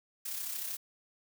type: noise with amplitude modulation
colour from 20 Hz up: blue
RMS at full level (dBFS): -36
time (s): 0.25-0.77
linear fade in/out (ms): 10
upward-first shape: sine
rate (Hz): 33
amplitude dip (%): 45
effects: none